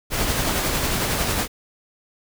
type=noise with tremolo; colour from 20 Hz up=pink; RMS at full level=-21 dBFS; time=0.1-1.48 s; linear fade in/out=50 ms; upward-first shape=triangle; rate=11 Hz; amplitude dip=35%; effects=none